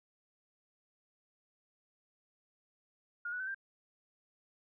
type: tone with pitch steps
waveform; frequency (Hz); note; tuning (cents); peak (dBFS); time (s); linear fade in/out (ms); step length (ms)
sine; 1424 / 1475.1 / 1528 / 1582.8; F6 / F#6 / G6 / G6; +33 / -6 / -45 / +16; -36; 3.25-3.546; 5; 74
effects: none